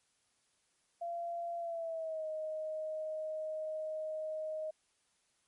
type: tone with pitch glide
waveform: sine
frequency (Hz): 685 to 624.5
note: F5 to D#5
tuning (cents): -34 to +6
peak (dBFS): -36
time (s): 1.01-4.71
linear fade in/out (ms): 10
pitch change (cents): -160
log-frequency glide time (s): 1.58-2.27
effects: white hiss -75 dBFS RMS until 5.47 s + MP3 48 kbps